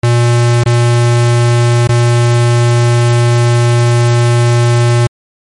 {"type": "tone with dropouts", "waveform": "square", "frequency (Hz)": 119.4, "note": "A#2", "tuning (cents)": 42, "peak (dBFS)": -7, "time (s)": [0.03, 5.07], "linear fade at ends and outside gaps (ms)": 5, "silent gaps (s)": [[0.637, 0.659], [1.874, 1.89]], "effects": ["MP3 48 kbps"]}